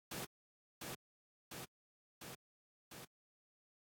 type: noise with echo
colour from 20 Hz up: pink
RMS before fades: -44 dBFS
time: 0.11-0.25 s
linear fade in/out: 5 ms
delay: 700 ms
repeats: 4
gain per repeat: -2 dB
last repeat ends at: 3.05 s
effects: high-pass 100 Hz 12 dB/octave + AAC 64 kbps